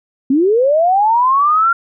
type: linear sweep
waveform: sine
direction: up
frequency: 252.7 to 1396 Hz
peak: -9 dBFS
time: 0.3-1.73 s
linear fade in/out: 5 ms
effects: none